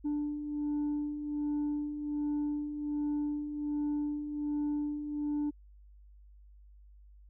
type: beating tone pair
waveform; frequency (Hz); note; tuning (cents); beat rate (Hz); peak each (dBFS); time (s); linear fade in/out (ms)
sine; 293.7 / 295; D4 / D4; 0 / +8; 1.3; -37 / -30; 0.04-5.51; 20
effects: tanh soft clip ceiling -28 dBFS + added 50 Hz sine -53 dBFS peak until 7.29 s